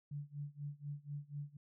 sine tone with tremolo, 144.9 Hz, D3, 23 cents flat, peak -39 dBFS, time 0.11-1.57 s, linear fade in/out 5 ms, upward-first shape sine, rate 4.1 Hz, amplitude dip 95%, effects none

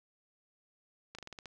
slowing click train, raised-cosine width 0.2 ms, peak -28 dBFS, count 7, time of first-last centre 1.15-1.457 s, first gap 36 ms, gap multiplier 1.14, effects none

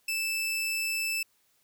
sawtooth tone, 2637 Hz, E7, in tune, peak -25 dBFS, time 0.08-1.23 s, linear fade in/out 5 ms, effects white hiss -69 dBFS RMS until 1.63 s

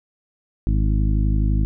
harmonic tone with a mistuned harmonic, 51.91 Hz, G#1, in tune, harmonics 1 / 2 / 3 / 4 / 5 / 6, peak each -17 / -23 / -27 / -29 / -31 / -33 dBFS, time 0.67-1.65 s, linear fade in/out 0 ms, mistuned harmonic 6, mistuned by +46 cents, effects none

